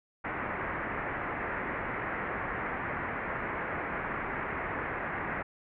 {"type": "low-pass noise", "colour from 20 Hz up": "white", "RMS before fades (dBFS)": -35, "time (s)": [0.24, 5.43], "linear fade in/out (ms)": 10, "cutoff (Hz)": 2100, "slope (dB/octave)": 48, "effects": []}